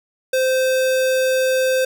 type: tone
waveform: square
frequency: 519 Hz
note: C5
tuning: 14 cents flat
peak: -16 dBFS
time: 0.33-1.85 s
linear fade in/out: 5 ms
effects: none